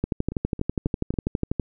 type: two click trains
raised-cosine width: 3 ms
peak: -20 / -10 dBFS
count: 4 / 20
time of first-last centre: 0.32-1.14 / 0.04-1.597 s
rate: 3.66 / 12.2 Hz
effects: none